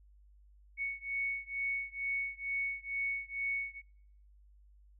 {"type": "beating tone pair", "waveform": "sine", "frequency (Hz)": [2219, 2221.2], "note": ["C#7", "C#7"], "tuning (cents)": [1, 3], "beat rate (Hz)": 2.2, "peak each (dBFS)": [-37, -38], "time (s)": [0.77, 3.82], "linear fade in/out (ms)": 50, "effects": ["noise-tail reverb RT60 0.7 s tail -26 dB re dry", "added 50 Hz sine -58 dBFS peak until 4.99 s"]}